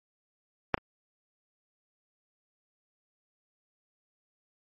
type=clicks; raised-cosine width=0.5 ms; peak=-7 / -24 dBFS; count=2; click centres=0.743 / 0.778 s; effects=MP3 32 kbps